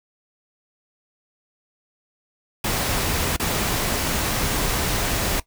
pink noise with dropouts, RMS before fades -23 dBFS, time 2.64-5.4 s, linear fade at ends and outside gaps 5 ms, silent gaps 3.365-3.397 s, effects noise-tail reverb RT60 0.1 s tail -18 dB re dry

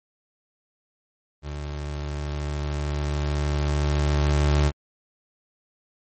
30% pulse tone with level ramp, 73.42 Hz, D2, in tune, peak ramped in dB -28 to -14 dBFS, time 1.42-4.72 s, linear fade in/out 50 ms, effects MP3 32 kbps

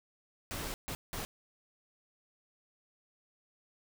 pink noise bursts at uneven times, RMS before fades -39 dBFS, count 3, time 0.51-0.74 / 0.88-0.95 / 1.13-1.25 s, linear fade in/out 0 ms, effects none

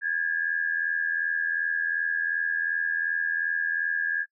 sine tone pair together, 1634.3 / 1717 Hz, G#6 / A6, -28 / -43 cents, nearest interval minor second, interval 85 cents, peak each -26 / -28 dBFS, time 0.01-4.26 s, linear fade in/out 50 ms, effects noise-tail reverb RT60 0.1 s tail -24 dB re dry

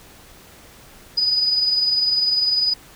sine tone with tremolo, 4965 Hz, D#8, 5 cents flat, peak -14 dBFS, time 1.17-2.74 s, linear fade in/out 10 ms, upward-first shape sine, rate 20 Hz, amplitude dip 45%, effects pink hiss -46 dBFS RMS until 2.95 s

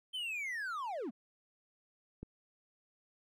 triangle linear sweep, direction down, 3140 to 188.8 Hz, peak -35 dBFS, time 0.13-1.11 s, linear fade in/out 20 ms
click, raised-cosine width 3 ms, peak -31 dBFS, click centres 2.23 s
effects none

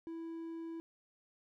triangle tone, 329.6 Hz, E4, in tune, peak -39 dBFS, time 0.07-0.8 s, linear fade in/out 0 ms, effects none

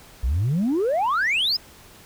sine exponential sweep, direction up, 54.9 to 5274 Hz, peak -17 dBFS, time 0.23-1.57 s, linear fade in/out 10 ms, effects tanh soft clip ceiling -17 dBFS + pink hiss -48 dBFS RMS until 2.05 s

